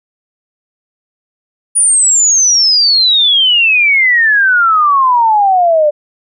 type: exponential sweep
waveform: sine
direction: down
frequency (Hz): 9700 to 583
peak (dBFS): -6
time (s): 1.75-5.91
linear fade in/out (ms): 20
effects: none